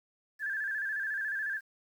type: tone with vibrato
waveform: sine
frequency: 1661.2 Hz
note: G#6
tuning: in tune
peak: -31 dBFS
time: 0.39-1.61 s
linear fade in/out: 50 ms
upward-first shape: square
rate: 14 Hz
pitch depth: 69 cents each way
effects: 10-bit